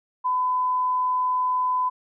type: tone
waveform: sine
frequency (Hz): 1007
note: B5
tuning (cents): +33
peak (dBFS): -20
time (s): 0.24-1.9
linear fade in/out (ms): 20
effects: none